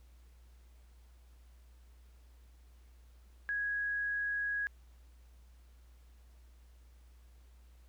sine tone, 1659 Hz, G#6, 2 cents flat, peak -32 dBFS, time 3.49-4.67 s, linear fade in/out 0 ms, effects added 60 Hz sine -56 dBFS peak until 7.88 s + pink hiss -71 dBFS RMS until 7.88 s

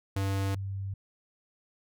square / sine tone pair in turn, 97.6 / 97.6 Hz, G2 / G2, -7 / -7 cents, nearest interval unison, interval 0 cents, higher neither, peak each -28 / -32 dBFS, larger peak first, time 0.16-0.55 / 0.55-0.94 s, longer neither, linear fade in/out 5 ms, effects none

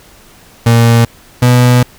35% pulse tone pair in turn, 116.54 / 123.66 Hz, A#2 / B2, 0 / +3 cents, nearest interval minor second, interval 103 cents, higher second, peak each -3 dBFS, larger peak neither, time 0.66-1.05 / 1.42-1.83 s, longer second, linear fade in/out 5 ms, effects pink hiss -41 dBFS RMS until 1.98 s

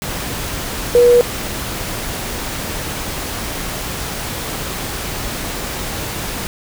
sine tone in noise, 483.3 Hz, B4, 38 cents flat, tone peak -6 dBFS, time 0.95-1.21 s, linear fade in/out 0 ms, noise pink, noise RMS -24 dBFS, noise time 0.02-6.47 s, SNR +15 dB, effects none

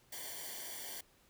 white noise with comb filter, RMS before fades -45 dBFS, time 0.12-1.01 s, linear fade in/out 5 ms, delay 0.77 ms, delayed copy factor -0.9, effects pink hiss -68 dBFS RMS until 1.29 s

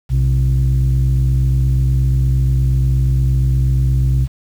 sine tone pair together, 61.1 / 129.56 Hz, B1 / C3, -18 / -17 cents, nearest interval octave + minor second, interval 1301 cents, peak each -12 dBFS, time 0.09-4.28 s, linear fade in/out 50 ms, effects tanh soft clip ceiling -8 dBFS + 7-bit

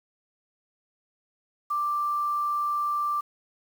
sine tone with quantisation, 1178 Hz, D6, 5 cents sharp, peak -24 dBFS, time 1.7-3.21 s, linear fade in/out 10 ms, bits 8, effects none

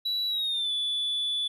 triangle tone with pitch glide, 3929 to 3460 Hz, B7 to A7, -10 to -30 cents, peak -24 dBFS, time 0.05-1.48 s, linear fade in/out 10 ms, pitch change -220 cents, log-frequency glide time 0.28-0.72 s, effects tanh soft clip ceiling -21 dBFS

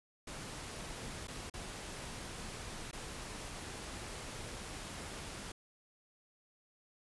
pink noise with dropouts, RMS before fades -45 dBFS, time 0.27-5.52 s, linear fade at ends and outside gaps 5 ms, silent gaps 1.272-1.281 / 1.499-1.538 / 2.913-2.929 s, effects resampled to 24000 Hz

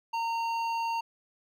sine tone with hard clipping, 919 Hz, A#5, 25 cents flat, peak -30 dBFS, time 0.13-1.01 s, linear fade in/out 10 ms, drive 10 dB, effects none

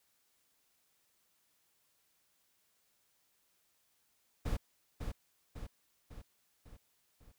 brown noise with echo, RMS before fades -34 dBFS, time 4.45-4.57 s, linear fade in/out 10 ms, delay 550 ms, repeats 5, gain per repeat -5 dB, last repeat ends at 7.32 s, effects white hiss -75 dBFS RMS until 7.38 s

